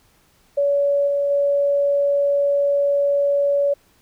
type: tone with level steps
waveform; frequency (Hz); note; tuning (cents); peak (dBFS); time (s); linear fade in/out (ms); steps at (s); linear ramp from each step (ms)
sine; 567; C#5; +39; -15 / -17 / -15; 0.57-3.74; 10; 1.07 / 1.3; 10
effects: pink hiss -58 dBFS RMS until 4.01 s